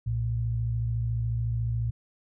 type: tone pair together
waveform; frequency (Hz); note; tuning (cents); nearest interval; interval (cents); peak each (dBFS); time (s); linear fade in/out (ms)
sine; 60.8 / 114.78; B1 / A#2; -26 / -26; major seventh; 1100; -32 / -26; 0.06-1.91; 10
effects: none